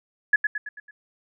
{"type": "tone with echo", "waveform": "sine", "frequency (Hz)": 1695, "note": "G#6", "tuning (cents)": 35, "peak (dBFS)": -13, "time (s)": [0.33, 0.36], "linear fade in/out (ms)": 5, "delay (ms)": 110, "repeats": 5, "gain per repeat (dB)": -6, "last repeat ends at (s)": 0.91, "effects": []}